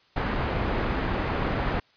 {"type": "low-pass noise", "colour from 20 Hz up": "pink", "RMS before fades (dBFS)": -27, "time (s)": [0.16, 1.8], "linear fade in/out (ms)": 5, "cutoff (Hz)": 1900, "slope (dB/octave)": 12, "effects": ["white hiss -61 dBFS RMS until 1.96 s", "resampled to 11025 Hz"]}